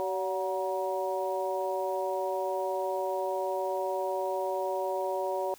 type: harmonic tone with a mistuned harmonic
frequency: 189.6 Hz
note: F#3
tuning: 43 cents sharp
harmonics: 2 / 3 / 4 / 5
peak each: -34 / -32 / -36 / -35 dBFS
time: 0-5.54 s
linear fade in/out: 0 ms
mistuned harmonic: 4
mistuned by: -54 cents
effects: white hiss -55 dBFS RMS until 5.58 s